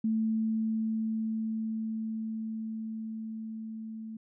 sine tone with level ramp, 221.1 Hz, A3, 9 cents sharp, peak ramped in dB -25 to -38 dBFS, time 0.04-4.17 s, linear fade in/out 5 ms, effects none

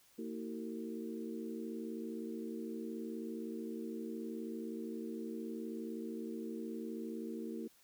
harmonic tone with a mistuned harmonic, 76 Hz, D#2, 40 cents flat, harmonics 3 / 4 / 5 / 6, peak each -43 / -45 / -47 / -49 dBFS, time 0.18-7.68 s, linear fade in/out 10 ms, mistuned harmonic 4, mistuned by +93 cents, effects white hiss -67 dBFS RMS until 7.83 s

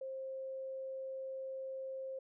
sine tone, 530 Hz, C5, 22 cents sharp, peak -40 dBFS, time 0.01-2.19 s, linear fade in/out 5 ms, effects none

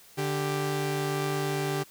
sawtooth tone pair together, 146.9 / 392.2 Hz, D3 / G4, +1 / +1 cents, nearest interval octave + perfect fourth, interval 1700 cents, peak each -26 dBFS, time 0.17-1.84 s, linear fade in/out 20 ms, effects white hiss -54 dBFS RMS until 1.9 s

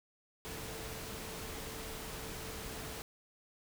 sine tone in noise, 443.1 Hz, A4, 12 cents sharp, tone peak -51 dBFS, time 0.45-3.02 s, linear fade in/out 0 ms, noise pink, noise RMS -44 dBFS, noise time 0.45-3.02 s, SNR -10 dB, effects none

